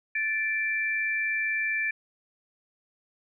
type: tone pair together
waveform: sine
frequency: 1752.2 / 2349 Hz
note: A6 / D7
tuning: -8 / 0 cents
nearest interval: perfect fourth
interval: 508 cents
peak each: -28 dBFS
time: 0.15-1.91 s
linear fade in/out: 5 ms
effects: none